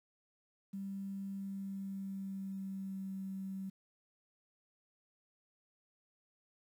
sine tone with pitch glide, 196 to 192.19 Hz, G3 to G3, 0 to -34 cents, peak -39 dBFS, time 0.73-3.7 s, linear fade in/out 10 ms, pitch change -34 cents, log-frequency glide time 1.39-3.11 s, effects 11-bit

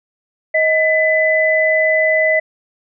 sine tone pair together, 631 / 2003 Hz, D#5 / B6, +24 / +24 cents, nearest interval octave + minor sixth, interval 2000 cents, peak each -14 dBFS, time 0.54-2.4 s, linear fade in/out 10 ms, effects none

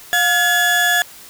35% pulse tone pair together, 710.4 / 1700 Hz, F5 / G#6, +29 / +40 cents, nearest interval octave + minor third, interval 1511 cents, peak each -18 / -12 dBFS, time 0.13-1.02 s, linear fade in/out 0 ms, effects white hiss -40 dBFS RMS until 1.29 s

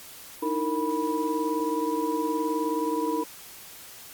sine tone cluster, 304.3 / 323.4 / 459.9 / 980 Hz, D#4 / E4 / A#4 / B5, -38 / -33 / -23 / -14 cents, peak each -30 dBFS, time 0.42-3.24 s, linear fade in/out 10 ms, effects white hiss -45 dBFS RMS until 4.13 s + Opus 48 kbps

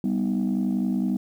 sine chord, G augmented, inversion none, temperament equal, 196 / 246.9 / 311.1 Hz, G3 / B3 / D#4, 0 / 0 / 0 cents, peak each -23 / -24 / -29 dBFS, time 0.04-1.17 s, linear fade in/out 2 ms, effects tanh soft clip ceiling -17 dBFS + 9-bit

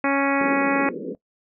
harmonic tone, 277.2 Hz, C#4, in tune, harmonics 1 / 2 / 3 / 4 / 5 / 6 / 7 / 8 / 9, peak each -22 / -25 / -27 / -28 / -29 / -30 / -30 / -31 / -32 dBFS, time 0.04-0.89 s, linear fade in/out 2 ms
white band-pass noise, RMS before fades -31 dBFS, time 0.41-1.15 s, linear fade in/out 2 ms, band 170 to 520 Hz, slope 96 dB/octave
effects noise-tail reverb RT60 0.1 s tail -19 dB re dry

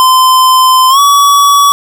square tone with pitch glide, 1030 to 1136.3 Hz, C6 to C#6, -28 to +43 cents, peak -4 dBFS, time 0-1.72 s, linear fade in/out 0 ms, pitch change +171 cents, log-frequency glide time 0.89-0.99 s, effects none

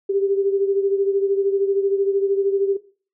sine beating tone pair, 393 / 406 Hz, G4 / G#4, +4 / -39 cents, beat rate 13 Hz, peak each -18 / -25 dBFS, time 0.09-2.77 s, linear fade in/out 10 ms, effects noise-tail reverb RT60 0.4 s tail -17 dB re dry

